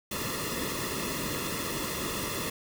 pink noise with comb filter, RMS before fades -33 dBFS, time 0.11-2.5 s, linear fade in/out 5 ms, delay 1.3 ms, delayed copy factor -0.8, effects none

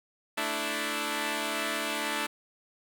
5% pulse chord, A suspended fourth, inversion none, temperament equal, 220 / 293.7 / 329.6 Hz, A3 / D4 / E4, 0 / 0 / 0 cents, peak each -24 / -21 / -24 dBFS, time 0.37-2.27 s, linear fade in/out 10 ms, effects none

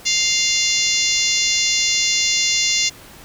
harmonic tone, 698.5 Hz, F5, in tune, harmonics 3 / 4 / 5 / 6 / 7 / 8 / 9 / 10, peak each -24 / -24 / -24 / -24 / -24 / -24 / -24 / -24 dBFS, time 0.05-2.9 s, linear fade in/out 20 ms, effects pink hiss -42 dBFS RMS until 3.24 s

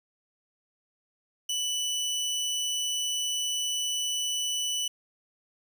25% pulse tone, 2975 Hz, F#7, 9 cents sharp, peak -24 dBFS, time 1.49-4.88 s, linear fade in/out 5 ms, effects none

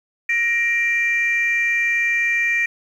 sine tone pair together, 1873 / 2362 Hz, A#6 / D7, +8 / +9 cents, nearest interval major third, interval 401 cents, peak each -18 dBFS, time 0.29-2.66 s, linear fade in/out 5 ms, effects tanh soft clip ceiling -11 dBFS + 8-bit

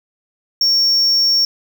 triangle tone, 5500 Hz, F8, 27 cents flat, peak -10 dBFS, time 0.61-1.45 s, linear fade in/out 2 ms, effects none

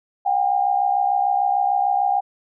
sine tone pair together, 733.3 / 800 Hz, F#5 / G5, -16 / +35 cents, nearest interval major second, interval 151 cents, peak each -21 / -18 dBFS, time 0.25-2.21 s, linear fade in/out 20 ms, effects none

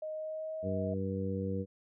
sine tone with pitch glide, 622.3 to 633.5 Hz, D#5 to D#5, 0 to +31 cents, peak -36 dBFS, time 0.02-0.94 s, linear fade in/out 5 ms, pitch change +31 cents, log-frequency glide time 0.13-0.56 s
harmonic tone, 96.2 Hz, G2, 32 cents flat, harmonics 1 / 2 / 3 / 4 / 5, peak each -37 / -36 / -42 / -44 / -38 dBFS, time 0.62-1.66 s, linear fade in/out 50 ms
effects none

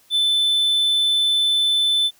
triangle tone, 3520 Hz, A7, in tune, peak -14 dBFS, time 0.1-2.11 s, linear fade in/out 50 ms, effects white hiss -56 dBFS RMS until 2.19 s

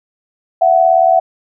sine tone pair together, 669 / 747 Hz, E5 / F#5, +25 / +16 cents, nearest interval major second, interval 191 cents, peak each -10 dBFS, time 0.61-1.2 s, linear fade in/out 10 ms, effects none

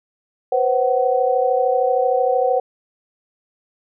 sine tone cluster, 494.9 / 528 / 750 Hz, B4 / C5 / F#5, +4 / +16 / +23 cents, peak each -19 dBFS, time 0.52-2.6 s, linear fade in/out 5 ms, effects none

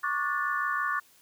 sine chord, D major seventh, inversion third, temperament equal with one note detuned, 1108.7 / 1174.7 / 1455.4 / 1760 Hz, C#6 / D6 / F#6 / A6, 0 / 0 / -29 / 0 cents, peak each -32 dBFS, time 0.03-1 s, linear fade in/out 10 ms, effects white hiss -60 dBFS RMS until 1.21 s + high-pass 100 Hz 12 dB/octave

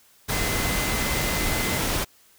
sine tone in noise, 2050 Hz, C7, 36 cents flat, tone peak -32 dBFS, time 0.31-1.79 s, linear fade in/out 20 ms, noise pink, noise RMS -25 dBFS, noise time 0.28-2.05 s, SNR -10 dB, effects white hiss -57 dBFS RMS until 2.38 s

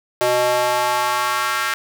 square tone with high-pass filter sweep, 123.47 Hz, B2, in tune, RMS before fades -19 dBFS, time 0.21-1.74 s, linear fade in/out 0 ms, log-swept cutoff 520 to 1500 Hz, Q 2.4, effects none

